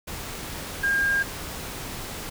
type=tone in noise; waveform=sine; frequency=1612 Hz; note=G6; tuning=48 cents sharp; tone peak=-20 dBFS; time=0.83-1.23 s; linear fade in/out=10 ms; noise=pink; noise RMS=-35 dBFS; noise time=0.07-2.3 s; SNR=+12 dB; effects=none

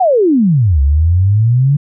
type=exponential two-way sweep; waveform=sine; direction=down then up; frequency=784 to 67.1 to 147.2 Hz; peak=-7 dBFS; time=0-1.77 s; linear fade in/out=10 ms; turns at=0.81 s; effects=none

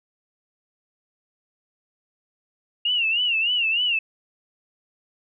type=tone with vibrato; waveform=sine; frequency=2794 Hz; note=F7; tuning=in tune; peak=-19 dBFS; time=2.85-3.99 s; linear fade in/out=5 ms; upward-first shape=sine; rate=3.3 Hz; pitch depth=120 cents each way; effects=none

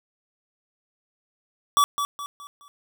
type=tone with echo; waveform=square; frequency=1147 Hz; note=D6; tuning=41 cents flat; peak=-16 dBFS; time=1.77-1.84 s; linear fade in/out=0 ms; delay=210 ms; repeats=4; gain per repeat=-8 dB; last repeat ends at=2.68 s; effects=none

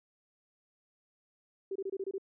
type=tone bursts; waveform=sine; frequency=388 Hz; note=G4; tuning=18 cents flat; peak=-33 dBFS; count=7; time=1.71-2.182 s; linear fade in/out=5 ms; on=46 ms; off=25 ms; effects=none

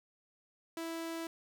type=tone; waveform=sawtooth; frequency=329.6 Hz; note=E4; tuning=in tune; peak=-34 dBFS; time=0.77-1.27 s; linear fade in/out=2 ms; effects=none

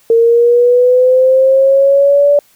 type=linear sweep; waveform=sine; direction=up; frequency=456.4 to 580 Hz; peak=-5 dBFS; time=0.1-2.39 s; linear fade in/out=2 ms; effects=white hiss -50 dBFS RMS until 2.55 s

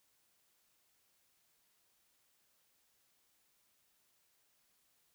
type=silence; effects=white hiss -75 dBFS RMS until 5.14 s

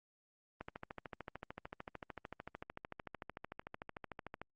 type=click train; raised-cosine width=0.5 ms; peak=-29 dBFS; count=52; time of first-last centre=0.61-4.416 s; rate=13.4 Hz; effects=Opus 24 kbps

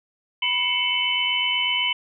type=tone cluster; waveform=sine; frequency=982 / 2157 / 2245 / 2660 / 3014 Hz; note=B5 / C#7 / C#7 / E7 / F#7; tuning=-10 / -48 / +21 / +15 / +31 cents; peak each=-31 / -29 / -27 / -31 / -22 dBFS; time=0.42-1.93 s; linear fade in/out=5 ms; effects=none

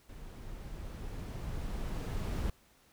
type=noise with level ramp; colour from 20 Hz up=brown; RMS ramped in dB=-47 to -33 dBFS; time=0.09-2.5 s; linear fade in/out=2 ms; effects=pink hiss -65 dBFS RMS until 2.92 s

